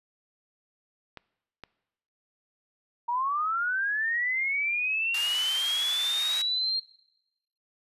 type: clicks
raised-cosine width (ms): 0.3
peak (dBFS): -25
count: 2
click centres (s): 1.173 / 1.637
type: linear sweep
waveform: sine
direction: up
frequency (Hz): 932.3 to 4227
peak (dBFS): -25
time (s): 3.08-6.8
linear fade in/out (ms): 10
type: band-pass noise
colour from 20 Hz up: pink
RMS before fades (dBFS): -37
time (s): 5.14-6.42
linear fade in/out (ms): 5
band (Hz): 1500 to 12000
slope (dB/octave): 12
effects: noise-tail reverb RT60 0.9 s tail -21 dB re dry + resampled to 32000 Hz